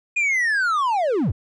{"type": "linear sweep", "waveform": "triangle", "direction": "down", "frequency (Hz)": [2472, 64.3], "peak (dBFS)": -16, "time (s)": [0.16, 1.32], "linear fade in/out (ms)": 10, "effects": ["resampled to 22050 Hz"]}